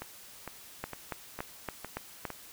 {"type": "two click trains", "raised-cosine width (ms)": 0.5, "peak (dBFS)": [-23, -19], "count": [6, 6], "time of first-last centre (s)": [[0.02, 2.303], [0.84, 2.252]], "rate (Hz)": [2.19, 3.54], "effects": ["white hiss -51 dBFS RMS until 2.52 s"]}